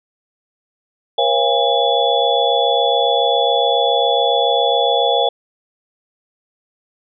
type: tone cluster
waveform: sine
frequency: 478.8 / 546 / 690 / 814 / 3426 Hz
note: A#4 / C#5 / F5 / G#5 / A7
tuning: +46 / -26 / -21 / -35 / -47 cents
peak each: -19 dBFS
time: 1.18-5.29 s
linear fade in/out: 5 ms
effects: none